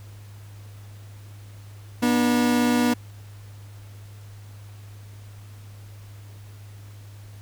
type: tone pair together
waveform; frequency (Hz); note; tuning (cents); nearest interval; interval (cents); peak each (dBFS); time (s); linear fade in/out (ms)
40% pulse; 241.9 / 298.7; B3 / D4; -36 / +29; major third; 365; -18 / -25; 2.02-2.94; 10
effects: added 102 Hz sine -40 dBFS peak until 7.41 s + pink hiss -53 dBFS RMS until 7.41 s